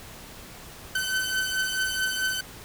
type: beating tone pair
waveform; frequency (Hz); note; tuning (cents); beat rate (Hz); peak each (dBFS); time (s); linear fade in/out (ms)
sawtooth; 1523 / 1527.6; F#6 / G6; +50 / -45; 4.6; -23 / -27; 0.95-2.41; 5
effects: pink hiss -44 dBFS RMS until 2.64 s